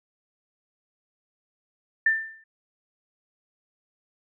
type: tone with exponential decay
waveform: sine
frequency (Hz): 1784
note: A6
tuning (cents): +23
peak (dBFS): -15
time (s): 2.06-2.44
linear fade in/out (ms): 5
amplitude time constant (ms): 82
effects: none